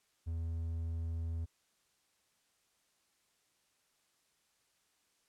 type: tone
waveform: triangle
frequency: 82.41 Hz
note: E2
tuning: in tune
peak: -33 dBFS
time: 0.26-1.46 s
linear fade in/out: 20 ms
effects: white hiss -75 dBFS RMS until 5.28 s + low-pass 10000 Hz 12 dB/octave